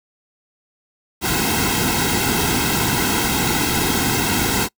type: noise with comb filter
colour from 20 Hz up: pink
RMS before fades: -19 dBFS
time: 1.21-4.69 s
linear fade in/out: 50 ms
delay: 1.7 ms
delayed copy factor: -0.85
effects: noise-tail reverb RT60 0.1 s tail -25 dB re dry